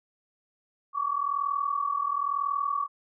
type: tone pair together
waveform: sine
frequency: 1119 / 1160 Hz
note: C#6 / D6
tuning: +16 / -22 cents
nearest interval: minor second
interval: 62 cents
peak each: -28 / -29 dBFS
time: 0.93-2.88 s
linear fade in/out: 50 ms
effects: none